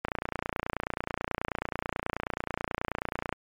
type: click train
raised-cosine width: 0.5 ms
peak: -14 dBFS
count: 97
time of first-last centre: 0.05-3.326 s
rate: 29.3 Hz
effects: MP3 96 kbps